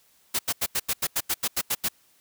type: noise bursts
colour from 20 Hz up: white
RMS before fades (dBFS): -25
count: 12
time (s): 0.34-1.887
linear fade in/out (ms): 10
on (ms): 51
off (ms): 85
effects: white hiss -62 dBFS RMS until 2.2 s